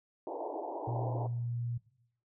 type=band-pass noise; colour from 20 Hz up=white; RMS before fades=-39 dBFS; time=0.27-1.27 s; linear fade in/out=2 ms; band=290 to 940 Hz; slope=96 dB/octave
type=tone with pitch glide; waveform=sine; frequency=120 to 119.1 Hz; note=B2 to A#2; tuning=-49 to +38 cents; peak=-33 dBFS; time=0.87-1.78 s; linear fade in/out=10 ms; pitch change=-13 cents; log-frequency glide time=0.98-1.23 s
effects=noise-tail reverb RT60 0.7 s tail -18 dB re dry